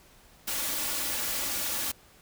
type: noise with comb filter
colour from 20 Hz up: white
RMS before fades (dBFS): -31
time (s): 0.47-1.92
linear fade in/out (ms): 10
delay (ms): 3.5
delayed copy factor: +0.5
effects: pink hiss -57 dBFS RMS until 2.21 s